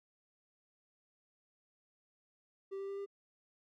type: tone with pitch steps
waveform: triangle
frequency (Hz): 390 / 392.9 / 395.9 / 398.9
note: G4 / G4 / G4 / G4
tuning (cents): -9 / +4 / +17 / +30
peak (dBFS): -37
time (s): 2.71-3.062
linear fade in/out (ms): 20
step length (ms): 88
effects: none